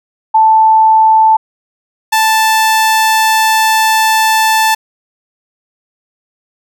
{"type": "tone pair in turn", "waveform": ["sine", "sawtooth"], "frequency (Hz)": [880, 880], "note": ["A5", "A5"], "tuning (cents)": [0, 0], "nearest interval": "unison", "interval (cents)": 0, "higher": "neither", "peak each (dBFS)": -4, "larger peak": "neither", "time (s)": [[0.34, 1.37], [2.12, 4.75]], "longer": "second", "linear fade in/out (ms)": 10, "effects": []}